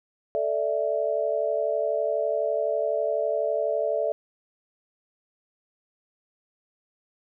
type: chord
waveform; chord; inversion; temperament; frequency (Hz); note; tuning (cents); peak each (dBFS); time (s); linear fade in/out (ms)
sine; A suspended fourth; none; equal; 440 / 587.3 / 659.3; A4 / D5 / E5; 0 / 0 / 0; -29 / -26 / -27; 0.35-4.12; 0
effects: none